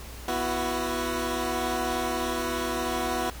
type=chord; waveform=15% pulse; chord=B suspended fourth; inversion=none; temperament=equal with one note detuned; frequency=246.9 / 333.3 / 370 Hz; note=B3 / E4 / F#4; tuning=0 / +19 / 0 cents; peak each=-25 dBFS; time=0.28-3.3 s; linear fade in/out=2 ms; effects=added 60 Hz sine -40 dBFS peak until 3.4 s + pink hiss -44 dBFS RMS until 3.4 s